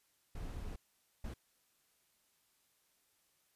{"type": "noise bursts at uneven times", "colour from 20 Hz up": "brown", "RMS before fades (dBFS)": -43, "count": 2, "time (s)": [[0.35, 0.76], [1.24, 1.34]], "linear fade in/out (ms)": 5, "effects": ["white hiss -75 dBFS RMS until 3.55 s", "resampled to 32000 Hz"]}